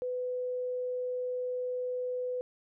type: tone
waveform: sine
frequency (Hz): 500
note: B4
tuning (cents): +21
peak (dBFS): -31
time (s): 0.02-2.41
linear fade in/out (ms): 0
effects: none